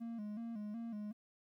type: tone with vibrato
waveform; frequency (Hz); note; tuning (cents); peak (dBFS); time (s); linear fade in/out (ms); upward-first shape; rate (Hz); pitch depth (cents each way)
triangle; 220; A3; 0; -39; 0-1.13; 20; square; 2.7; 87
effects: 13-bit